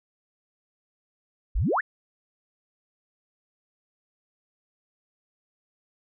sine exponential sweep, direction up, 34.65 to 1975 Hz, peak -21 dBFS, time 1.55-1.81 s, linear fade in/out 10 ms, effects none

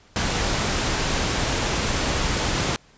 pink noise, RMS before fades -23 dBFS, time 0.16-2.76 s, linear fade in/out 0 ms, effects pink hiss -54 dBFS RMS until 2.97 s + resampled to 16000 Hz

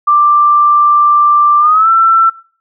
sine tone with pitch glide, 1180 to 1339.9 Hz, D6 to E6, +8 to +28 cents, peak -5 dBFS, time 0.07-2.3 s, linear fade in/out 10 ms, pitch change +220 cents, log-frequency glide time 1.59-1.89 s, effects noise-tail reverb RT60 0.5 s tail -22 dB re dry

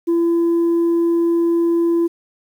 sine tone, 338 Hz, E4, 43 cents sharp, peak -11 dBFS, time 0.07-2.08 s, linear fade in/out 20 ms, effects tanh soft clip ceiling -12 dBFS + 8-bit

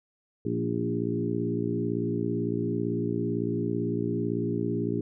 harmonic tone with a mistuned harmonic, 57.9 Hz, A#1, 11 cents flat, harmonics 2 / 3 / 4 / 5 / 6 / 7, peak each -33 / -33 / -33 / -33 / -33 / -33 dBFS, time 0.45-5.01 s, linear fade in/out 5 ms, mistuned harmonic 5, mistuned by +20 cents, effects none

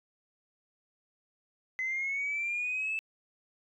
sine linear sweep, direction up, 2031 to 2637 Hz, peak -29 dBFS, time 1.79-2.99 s, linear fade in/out 0 ms, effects tanh soft clip ceiling -26 dBFS

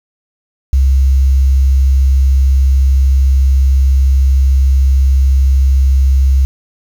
sine tone with quantisation, 66.8 Hz, C2, 36 cents sharp, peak -6 dBFS, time 0.73-6.45 s, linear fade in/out 0 ms, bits 6, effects none

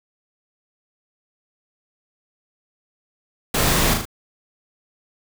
pink noise with echo, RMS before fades -20 dBFS, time 3.54-3.94 s, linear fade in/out 5 ms, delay 38 ms, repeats 3, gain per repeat -4 dB, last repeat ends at 4.054 s, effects none

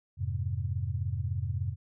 sine chord, F minor, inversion none, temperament equal, 87.31 / 103.83 / 130.81 Hz, F2 / Ab2 / C3, 0 / 0 / 0 cents, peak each -33 / -33 / -35 dBFS, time 0.17-1.76 s, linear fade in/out 50 ms, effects none

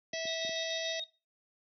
harmonic tone, 653 Hz, E5, 17 cents flat, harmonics 1 / 3 / 4 / 5 / 6 / 7 / 8 / 9, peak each -37 / -41 / -45 / -45 / -47 / -48 / -46 / -46 dBFS, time 0.13-1 s, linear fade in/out 5 ms
clicks, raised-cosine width 3 ms, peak -33 dBFS, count 4, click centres 0.135 / 0.254 / 0.449 / 0.493 s
sine tone with tremolo, 3729 Hz, A#7, in tune, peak -35 dBFS, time 0.27-1.04 s, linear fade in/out 2 ms, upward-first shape square, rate 6.9 Hz, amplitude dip 55%
effects noise-tail reverb RT60 0.3 s tail -20 dB re dry + high-pass 200 Hz 12 dB/octave

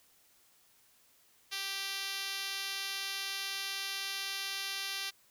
5% pulse tone with band-pass filter, 392 Hz, G4, in tune, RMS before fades -38 dBFS, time 1.51-5.11 s, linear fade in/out 20 ms, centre 5500 Hz, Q 0.58, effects white hiss -66 dBFS RMS until 5.3 s

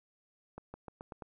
accelerating click train, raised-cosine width 1 ms, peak -30 dBFS, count 6, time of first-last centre 0.58-1.222 s, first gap 160 ms, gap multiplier 0.89, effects none

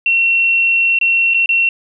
sine tone with dropouts, 2722 Hz, F7, 45 cents flat, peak -10 dBFS, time 0.06-1.69 s, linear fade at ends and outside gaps 2 ms, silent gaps 0.988-1.012 / 1.338-1.344 / 1.46-1.491 s, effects none

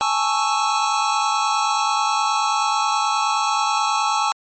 square chord, A major seventh, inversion third, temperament equal, 830.6 / 880 / 1108.7 / 1318.5 Hz, G#5 / A5 / C#6 / E6, 0 / 0 / 0 / 0 cents, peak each -24 dBFS, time 0.01-4.32 s, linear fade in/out 0 ms, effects MP3 32 kbps

